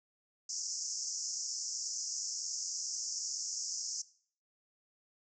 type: band-pass noise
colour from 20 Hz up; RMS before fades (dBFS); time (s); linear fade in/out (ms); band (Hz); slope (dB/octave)
pink; -39; 0.49-4.02; 5; 5100 to 7200; 96
effects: noise-tail reverb RT60 0.5 s tail -18 dB re dry